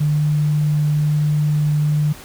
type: tone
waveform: sine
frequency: 149.8 Hz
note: D3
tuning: 35 cents sharp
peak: -14 dBFS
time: 0-2.13 s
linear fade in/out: 10 ms
effects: pink hiss -39 dBFS RMS until 2.24 s